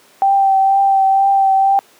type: tone with vibrato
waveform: sine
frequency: 780 Hz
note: G5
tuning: 9 cents flat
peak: -9 dBFS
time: 0.22-1.79 s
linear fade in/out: 0 ms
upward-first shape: triangle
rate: 2.1 Hz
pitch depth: 22 cents each way
effects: pink hiss -48 dBFS RMS until 1.99 s + high-pass 300 Hz 12 dB/octave